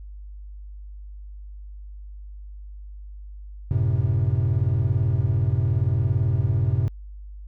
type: chord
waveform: triangle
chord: F# diminished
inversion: none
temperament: equal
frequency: 92.5 / 110 / 130.81 Hz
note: F#2 / A2 / C3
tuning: 0 / 0 / 0 cents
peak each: -21 dBFS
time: 3.71-6.88 s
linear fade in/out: 0 ms
effects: tanh soft clip ceiling -8 dBFS + added 50 Hz sine -36 dBFS peak until 7.47 s